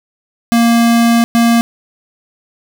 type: tone bursts at uneven times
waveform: square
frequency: 233.1 Hz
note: A#3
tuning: in tune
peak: -8 dBFS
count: 2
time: 0.52-1.24 / 1.35-1.61 s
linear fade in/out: 0 ms
effects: none